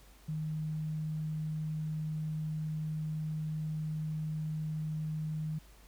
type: tone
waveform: sine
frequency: 155.4 Hz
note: D#3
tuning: 2 cents flat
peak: -33 dBFS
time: 0.28-5.59 s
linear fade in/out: 10 ms
effects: added 50 Hz sine -56 dBFS peak until 5.87 s + pink hiss -61 dBFS RMS until 5.87 s